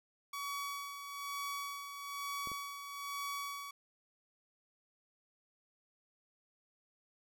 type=tone with tremolo; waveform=sawtooth; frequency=1132 Hz; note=C#6; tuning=36 cents sharp; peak=-34 dBFS; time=0.33-3.71 s; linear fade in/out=5 ms; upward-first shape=sine; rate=1.1 Hz; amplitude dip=55%
type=clicks; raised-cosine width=2 ms; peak=-36 dBFS; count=2; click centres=2.473 / 2.517 s
effects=none